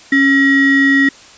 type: ring-modulated tone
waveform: triangle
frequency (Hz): 814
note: G#5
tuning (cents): -35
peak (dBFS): -3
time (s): 0.12-1.09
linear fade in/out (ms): 5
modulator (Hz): 1090
effects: white hiss -40 dBFS RMS until 1.37 s + resampled to 16000 Hz